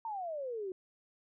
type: exponential sweep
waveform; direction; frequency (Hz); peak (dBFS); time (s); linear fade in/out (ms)
sine; down; 927 to 361.4; -36; 0.05-0.72; 2
effects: none